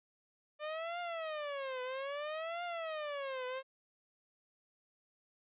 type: tone with vibrato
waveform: sawtooth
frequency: 595 Hz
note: D5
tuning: 22 cents sharp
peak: -34 dBFS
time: 0.59-3.63 s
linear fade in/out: 50 ms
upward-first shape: triangle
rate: 0.61 Hz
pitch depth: 300 cents each way
effects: resampled to 8000 Hz